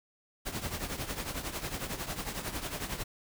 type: noise with tremolo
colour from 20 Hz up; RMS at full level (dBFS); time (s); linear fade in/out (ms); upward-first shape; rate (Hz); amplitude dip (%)
pink; -34; 0.45-3.04; 20; triangle; 11; 75
effects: none